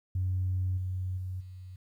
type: tone with level steps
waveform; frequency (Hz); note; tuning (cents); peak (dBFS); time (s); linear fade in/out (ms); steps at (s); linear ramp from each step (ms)
sine; 92.5; F#2; 0; -26 / -30 / -33 / -42; 0.15-1.76; 5; 0.77 / 1.17 / 1.4; 10
effects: tanh soft clip ceiling -22 dBFS + 11-bit